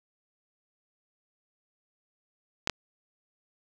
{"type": "clicks", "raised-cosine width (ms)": 0.2, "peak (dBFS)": -9, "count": 2, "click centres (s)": [2.674, 2.697], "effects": []}